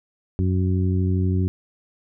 harmonic tone, 92.5 Hz, F#2, in tune, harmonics 1 / 2 / 3 / 4, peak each -19 / -25 / -29 / -31 dBFS, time 0.39-1.48 s, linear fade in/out 0 ms, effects none

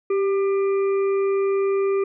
harmonic tone with a mistuned harmonic, 398.4 Hz, G4, 28 cents sharp, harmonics 1 / 3 / 5 / 6, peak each -18 / -32 / -44 / -39 dBFS, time 0.1-2.04 s, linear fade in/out 5 ms, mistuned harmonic 1, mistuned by -29 cents, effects none

